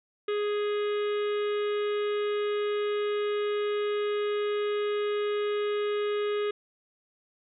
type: harmonic tone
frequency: 415.3 Hz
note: G#4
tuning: in tune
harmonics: 1 / 3 / 4 / 5 / 6 / 7 / 8 / 9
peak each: -26 / -38 / -44 / -44 / -48 / -46 / -47 / -50 dBFS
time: 0.28-6.51 s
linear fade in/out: 5 ms
effects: none